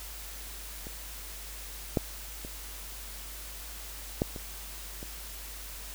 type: clicks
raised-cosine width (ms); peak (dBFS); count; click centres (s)
2; -29 / -11 / -28 / -12 / -26 / -28; 6; 0.869 / 1.972 / 2.449 / 4.219 / 4.362 / 5.029
effects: added 50 Hz sine -44 dBFS peak until 5.94 s + white hiss -44 dBFS RMS until 5.94 s